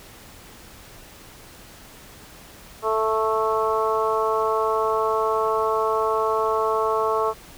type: harmonic tone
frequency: 220 Hz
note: A3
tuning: in tune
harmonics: 2 / 3 / 4 / 5 / 6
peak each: -23 / -27 / -28 / -24 / -30 dBFS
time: 2.82-7.34 s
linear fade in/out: 50 ms
effects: pink hiss -45 dBFS RMS until 7.57 s